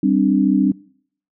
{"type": "chord", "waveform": "sine", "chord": "G suspended fourth", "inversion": "none", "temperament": "equal with one note detuned", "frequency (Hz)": [196, 261.6, 295.9], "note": ["G3", "C4", "D4"], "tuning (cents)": [0, 0, 13], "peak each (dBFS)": -17, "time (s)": [0.03, 0.72], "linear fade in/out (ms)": 5, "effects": ["noise-tail reverb RT60 0.6 s tail -23 dB re dry"]}